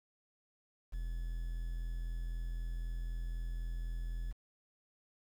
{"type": "tone with quantisation", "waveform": "triangle", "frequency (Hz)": 41.96, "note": "E1", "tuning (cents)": 31, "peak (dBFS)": -34, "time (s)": [0.92, 4.33], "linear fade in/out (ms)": 20, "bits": 10, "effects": []}